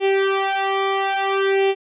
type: tone with flanger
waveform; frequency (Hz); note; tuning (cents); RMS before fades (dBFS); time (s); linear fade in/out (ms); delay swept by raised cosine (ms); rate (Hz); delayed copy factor
sawtooth; 390; G4; -9; -19; 0-1.75; 50; 0.36 to 1.66; 0.59; +0.95
effects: resampled to 8000 Hz